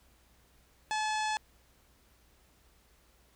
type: harmonic tone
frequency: 860 Hz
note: A5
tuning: 40 cents flat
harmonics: 1 / 2 / 3 / 4 / 5 / 6 / 7 / 8 / 9 / 10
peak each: -31 / -37 / -41 / -43 / -45 / -47 / -48 / -49 / -50 / -51 dBFS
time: 0.91-1.37 s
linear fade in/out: 0 ms
effects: added 60 Hz sine -66 dBFS peak until 3.35 s + pink hiss -66 dBFS RMS until 3.35 s